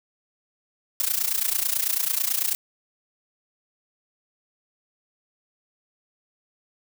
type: noise with amplitude modulation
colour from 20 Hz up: blue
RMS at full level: -21 dBFS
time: 1-2.55 s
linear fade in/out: 0 ms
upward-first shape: sine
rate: 29.1 Hz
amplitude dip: 85%
effects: none